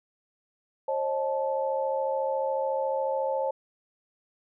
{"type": "tone cluster", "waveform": "sine", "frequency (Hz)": [537, 611, 871], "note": ["C5", "D#5", "A5"], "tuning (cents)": [45, -32, -18], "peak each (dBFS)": [-27, -34, -31], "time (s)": [0.88, 3.51], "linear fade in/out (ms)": 5, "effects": []}